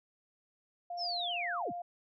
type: tone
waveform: sine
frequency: 701 Hz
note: F5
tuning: 6 cents sharp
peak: -37 dBFS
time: 0.9-1.82 s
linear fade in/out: 5 ms
type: linear sweep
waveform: sine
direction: down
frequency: 5540 to 43.65 Hz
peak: -34 dBFS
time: 0.97-1.73 s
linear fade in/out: 50 ms
effects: none